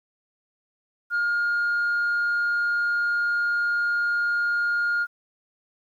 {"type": "tone", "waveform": "sine", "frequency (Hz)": 1418, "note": "F6", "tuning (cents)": 26, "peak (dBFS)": -19, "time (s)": [1.1, 5.07], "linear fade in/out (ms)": 50, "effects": ["tanh soft clip ceiling -19 dBFS", "10-bit"]}